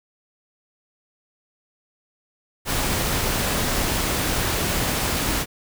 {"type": "noise", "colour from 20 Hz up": "pink", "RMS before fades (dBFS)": -23, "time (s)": [2.65, 5.46], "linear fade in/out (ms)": 50, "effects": []}